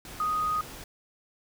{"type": "tone in noise", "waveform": "sine", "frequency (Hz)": 1244.5, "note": "D#6", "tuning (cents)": 0, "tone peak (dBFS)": -25, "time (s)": [0.2, 0.61], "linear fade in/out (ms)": 2, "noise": "pink", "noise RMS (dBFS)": -43, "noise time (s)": [0.05, 0.84], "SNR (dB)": 15, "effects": []}